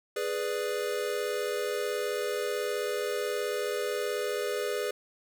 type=chord; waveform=square; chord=G# diminished; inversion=none; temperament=equal with one note detuned; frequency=415.3 / 493.9 / 589.4 Hz; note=G#4 / B4 / D5; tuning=0 / 0 / +6 cents; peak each=-33 / -34 / -37 dBFS; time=0.16-4.91 s; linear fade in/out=5 ms; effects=none